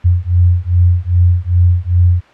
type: beating tone pair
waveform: sine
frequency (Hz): 87.31 / 89.81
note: F2 / F2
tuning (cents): 0 / +49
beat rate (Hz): 2.5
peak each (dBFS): -11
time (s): 0.04-2.21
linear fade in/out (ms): 20
effects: white hiss -43 dBFS RMS until 2.33 s + low-pass 2000 Hz 12 dB/octave